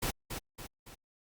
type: noise with echo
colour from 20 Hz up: pink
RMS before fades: -33 dBFS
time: 0.02-0.11 s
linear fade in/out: 10 ms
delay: 280 ms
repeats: 3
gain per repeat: -6 dB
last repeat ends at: 0.95 s
effects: Opus 48 kbps